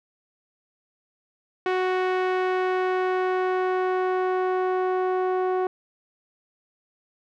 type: tone with low-pass filter sweep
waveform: sawtooth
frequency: 370 Hz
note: F#4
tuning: in tune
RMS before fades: -24 dBFS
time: 1.66-5.67 s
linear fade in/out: 2 ms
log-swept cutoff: 2300 to 980 Hz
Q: 1
effects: none